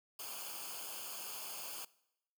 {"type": "noise with comb filter", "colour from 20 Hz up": "white", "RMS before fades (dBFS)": -45, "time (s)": [0.19, 1.85], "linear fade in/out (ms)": 5, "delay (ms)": 0.52, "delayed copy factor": -0.8, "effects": ["noise-tail reverb RT60 0.8 s tail -21 dB re dry"]}